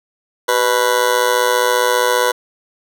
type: tone with amplitude modulation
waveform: 20% pulse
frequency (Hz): 493.9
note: B4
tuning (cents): 0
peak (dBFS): -4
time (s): 0.48-2.32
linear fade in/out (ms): 10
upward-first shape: sine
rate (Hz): 115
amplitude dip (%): 85
effects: none